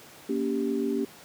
sine chord, G diminished, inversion first, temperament just, 235.2 / 282.2 / 392 Hz, Bb3 / Db4 / G4, +16 / +31 / 0 cents, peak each -29 dBFS, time 0.29-1.05 s, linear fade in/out 5 ms, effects pink hiss -49 dBFS RMS until 1.24 s + high-pass 150 Hz 12 dB/octave

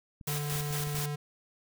clicks, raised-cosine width 5 ms, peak -34 dBFS, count 9, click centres 0.212 / 0.524 / 0.557 / 0.607 / 0.708 / 0.805 / 0.872 / 0.947 / 0.986 s
square tone, 146.83 Hz, D3, in tune, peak -33 dBFS, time 0.27-1.16 s, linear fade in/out 10 ms
white noise with tremolo, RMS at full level -36 dBFS, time 0.27-1.06 s, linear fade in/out 5 ms, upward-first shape square, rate 4.4 Hz, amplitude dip 55%
effects none

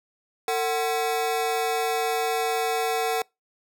40% pulse ring-modulated tone, 601 Hz, D5, 40 cents sharp, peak -19 dBFS, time 0.48-3.22 s, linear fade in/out 2 ms, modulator 149 Hz, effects noise-tail reverb RT60 0.2 s tail -25 dB re dry

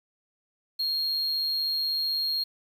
triangle tone, 4251 Hz, C8, 27 cents sharp, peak -24 dBFS, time 0.79-2.44 s, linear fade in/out 10 ms, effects 9-bit

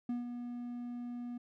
triangle tone with ADSR envelope, 242 Hz, B3, 35 cents flat, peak -30 dBFS, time 0.09-1.38 s, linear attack 4 ms, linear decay 150 ms, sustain -7 dB, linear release 8 ms, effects none

